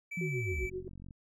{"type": "tone", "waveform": "triangle", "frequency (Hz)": 2312, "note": "D7", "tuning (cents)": -28, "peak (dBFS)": -36, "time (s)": [0.11, 0.7], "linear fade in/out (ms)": 10}
{"type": "linear sweep", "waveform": "sine", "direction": "down", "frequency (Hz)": [180, 51.91], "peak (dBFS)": -33, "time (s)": [0.17, 0.66], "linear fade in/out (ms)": 5}
{"type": "tone with tremolo", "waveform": "sine", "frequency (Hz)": 370, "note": "F#4", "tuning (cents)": 0, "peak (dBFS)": -34, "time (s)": [0.21, 0.88], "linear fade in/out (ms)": 2, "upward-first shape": "sine", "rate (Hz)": 7.6, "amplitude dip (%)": 90}
{"type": "click train", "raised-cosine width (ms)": 5, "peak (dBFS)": -37, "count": 28, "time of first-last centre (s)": [0.52, 1.108], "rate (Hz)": 45.9}
{"effects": []}